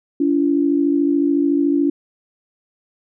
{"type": "tone pair together", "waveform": "sine", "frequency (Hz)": [284.6, 338.4], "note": ["C#4", "E4"], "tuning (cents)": [46, 45], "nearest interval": "minor third", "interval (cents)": 299, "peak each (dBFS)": [-15, -19], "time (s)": [0.2, 1.9], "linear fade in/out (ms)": 5, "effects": []}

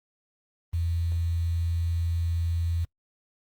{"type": "tone with quantisation", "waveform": "sine", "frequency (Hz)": 84.3, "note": "E2", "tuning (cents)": 39, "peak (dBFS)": -24, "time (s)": [0.73, 2.85], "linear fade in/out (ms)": 10, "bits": 8, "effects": ["noise-tail reverb RT60 0.1 s tail -25 dB re dry", "Opus 32 kbps"]}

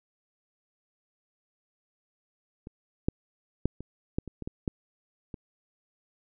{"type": "clicks", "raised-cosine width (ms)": 3, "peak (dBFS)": [-28, -11, -11, -26, -14, -26, -24, -21, -15, -25], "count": 10, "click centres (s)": [2.671, 3.085, 3.656, 3.806, 4.185, 4.277, 4.423, 4.475, 4.678, 5.342], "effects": []}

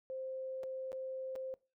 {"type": "tone with dropouts", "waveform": "sine", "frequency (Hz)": 524, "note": "C5", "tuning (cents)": 2, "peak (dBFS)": -39, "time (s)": [0.1, 1.54], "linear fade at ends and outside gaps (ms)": 0, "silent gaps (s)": [[0.633, 0.637], [0.919, 0.929], [1.355, 1.36]], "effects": ["noise-tail reverb RT60 0.3 s tail -22 dB re dry"]}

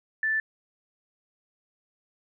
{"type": "tone", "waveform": "sine", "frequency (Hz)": 1760, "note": "A6", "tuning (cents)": 0, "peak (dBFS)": -23, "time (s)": [0.23, 0.4], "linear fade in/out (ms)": 2, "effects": []}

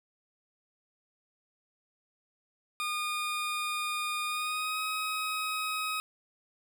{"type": "tone with pitch glide", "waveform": "20% pulse", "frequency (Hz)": [1220, 1265.9], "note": ["D#6", "D#6"], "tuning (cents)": [-34, 30], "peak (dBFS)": -26, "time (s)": [2.8, 6], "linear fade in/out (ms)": 0, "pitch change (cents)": 64, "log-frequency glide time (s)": [4.26, 4.8], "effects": []}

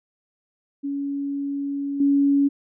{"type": "tone with level steps", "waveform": "sine", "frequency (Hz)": 280.9, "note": "C#4", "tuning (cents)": 23, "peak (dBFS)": [-24, -15], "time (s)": [0.83, 2.49], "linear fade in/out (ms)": 20, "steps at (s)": 2, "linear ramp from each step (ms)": 5, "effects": []}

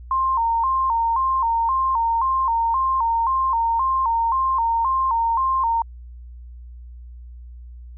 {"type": "tone with vibrato", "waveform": "sine", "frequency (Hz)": 985, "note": "B5", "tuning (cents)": -5, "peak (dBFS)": -17, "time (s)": [0.11, 5.82], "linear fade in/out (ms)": 2, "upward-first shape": "square", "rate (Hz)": 1.9, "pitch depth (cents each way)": 120, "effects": ["added 60 Hz sine -36 dBFS peak until 7.97 s"]}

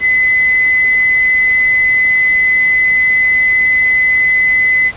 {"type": "tone", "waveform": "sine", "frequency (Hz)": 2023, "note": "B6", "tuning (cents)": 41, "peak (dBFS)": -8, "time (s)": [0, 4.92], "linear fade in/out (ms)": 50, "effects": ["pink hiss -33 dBFS RMS until 4.96 s", "resampled to 8000 Hz"]}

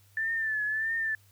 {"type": "tone with vibrato", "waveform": "sine", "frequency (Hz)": 1760, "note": "A6", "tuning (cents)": 0, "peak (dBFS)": -27, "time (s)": [0.17, 1.15], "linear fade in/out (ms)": 2, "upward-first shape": "triangle", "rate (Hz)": 1.6, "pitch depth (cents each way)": 70, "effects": ["added 99 Hz sine -59 dBFS peak until 1.31 s", "white hiss -64 dBFS RMS until 1.31 s"]}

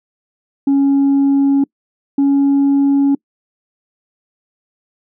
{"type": "tone pair in turn", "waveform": "sine", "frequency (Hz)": [277.2, 278.8], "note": ["C#4", "C#4"], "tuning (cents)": [0, 10], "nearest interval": "unison", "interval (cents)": 10, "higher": "second", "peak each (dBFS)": -7, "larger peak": "neither", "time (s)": [[0.67, 1.64], [2.18, 3.15]], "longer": "neither", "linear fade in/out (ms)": 5, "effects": ["noise-tail reverb RT60 0.1 s tail -26 dB re dry", "tanh soft clip ceiling -8 dBFS"]}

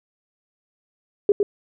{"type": "tone with echo", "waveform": "sine", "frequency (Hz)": 407.2, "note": "G#4", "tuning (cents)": -34, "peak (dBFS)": -11, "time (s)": [1.29, 1.32], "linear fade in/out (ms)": 2, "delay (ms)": 110, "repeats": 1, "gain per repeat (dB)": -4, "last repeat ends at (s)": 1.43, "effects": []}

